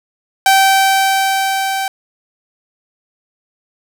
sawtooth tone with level ramp, 775 Hz, G5, 20 cents flat, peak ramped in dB -3 to -13 dBFS, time 0.46-1.88 s, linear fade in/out 2 ms, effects none

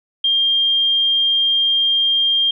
sine tone, 3203 Hz, G7, 37 cents sharp, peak -13 dBFS, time 0.24-2.51 s, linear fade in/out 5 ms, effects none

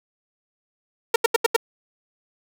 sawtooth tone bursts, 460 Hz, A#4, 23 cents flat, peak -10 dBFS, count 5, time 1.14-1.564 s, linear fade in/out 5 ms, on 20 ms, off 81 ms, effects none

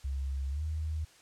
sine tone with pitch glide, 68 to 78.11 Hz, C#2 to D#2, -33 to +7 cents, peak -31 dBFS, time 0.04-1.05 s, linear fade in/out 10 ms, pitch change +240 cents, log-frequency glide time 0.5-0.63 s, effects white hiss -59 dBFS RMS until 1.21 s + low-pass 8000 Hz 12 dB/octave

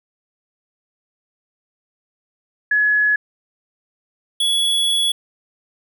sine / square tone pair in turn, 1694 / 3379 Hz, G#6 / G#7, +34 / +29 cents, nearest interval octave, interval 1195 cents, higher second, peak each -13 / -16 dBFS, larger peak first, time 2.71-3.16 / 4.4-5.12 s, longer second, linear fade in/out 5 ms, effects none

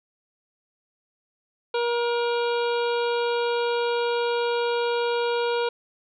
harmonic tone, 474.8 Hz, A#4, 32 cents sharp, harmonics 1 / 2 / 3 / 5 / 6 / 7 / 8 / 9, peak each -23 / -29 / -33 / -37 / -39 / -40 / -41 / -42 dBFS, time 1.74-5.69 s, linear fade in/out 5 ms, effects none

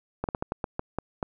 slowing click train, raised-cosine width 1 ms, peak -14 dBFS, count 9, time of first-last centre 0.24-1.228 s, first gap 48 ms, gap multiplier 1.26, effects none

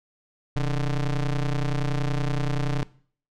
square ring-modulated tone, 74.5 Hz, D2, 25 cents sharp, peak -20 dBFS, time 0.56-2.83 s, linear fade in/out 0 ms, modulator 59.2 Hz, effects noise-tail reverb RT60 0.5 s tail -20 dB re dry + low-pass 6000 Hz 12 dB/octave

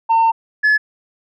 sine tone pair in turn, 907 / 1712.2 Hz, A#5 / A6, -48 / -48 cents, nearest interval major seventh, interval 1100 cents, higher second, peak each -8 dBFS, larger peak neither, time 0.09-0.32 / 0.63-0.78 s, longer first, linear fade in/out 20 ms, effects tanh soft clip ceiling -9 dBFS

